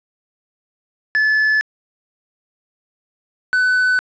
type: tone pair in turn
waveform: triangle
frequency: 1730 / 1502.4 Hz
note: A6 / F#6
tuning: -30 / +26 cents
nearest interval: major second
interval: 244 cents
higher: first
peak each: -11 dBFS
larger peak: neither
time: 1.15-1.61 / 3.53-3.99 s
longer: neither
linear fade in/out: 0 ms
effects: resampled to 16000 Hz + 8-bit